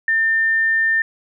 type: tone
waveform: sine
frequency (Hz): 1800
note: A6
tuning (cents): +39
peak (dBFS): -14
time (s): 0.08-1.02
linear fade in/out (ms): 2
effects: none